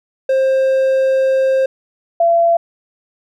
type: tone pair in turn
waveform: triangle / sine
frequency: 530 / 677.9 Hz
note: C5 / E5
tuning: +22 / +48 cents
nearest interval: major third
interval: 426 cents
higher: second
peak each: -9 dBFS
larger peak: neither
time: 0.29-1.66 / 2.2-2.57 s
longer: first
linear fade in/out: 5 ms
effects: none